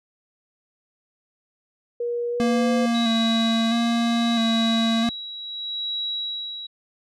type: tone with pitch glide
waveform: sine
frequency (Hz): 477.2 to 508.5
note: A#4 to C5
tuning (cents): +41 to -50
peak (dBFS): -23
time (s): 2-2.86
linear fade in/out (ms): 5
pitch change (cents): +109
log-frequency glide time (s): 2.3-2.72
type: tone with vibrato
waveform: square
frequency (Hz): 230.2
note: A#3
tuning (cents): -22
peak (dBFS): -20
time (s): 2.4-5.09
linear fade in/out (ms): 0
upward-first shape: square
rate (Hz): 0.76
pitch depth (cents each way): 24
type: tone with tremolo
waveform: sine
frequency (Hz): 3880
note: B7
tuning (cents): -31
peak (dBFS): -24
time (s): 2.94-6.67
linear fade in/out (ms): 10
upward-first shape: sine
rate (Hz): 0.73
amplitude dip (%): 60
effects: low-pass 7000 Hz 12 dB/octave